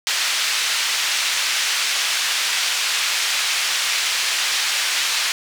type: band-pass noise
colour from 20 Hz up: pink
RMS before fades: -21 dBFS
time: 0.07-5.32 s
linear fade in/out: 0 ms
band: 2100 to 6400 Hz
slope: 12 dB/octave
effects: none